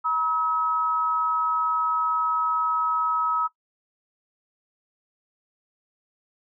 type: tone pair together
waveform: sine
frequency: 960 / 1282.2 Hz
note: B5 / E6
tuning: -49 / -48 cents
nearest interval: perfect fourth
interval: 501 cents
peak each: -27 / -22 dBFS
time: 0.04-3.48 s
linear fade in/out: 20 ms
effects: noise-tail reverb RT60 0.1 s tail -19 dB re dry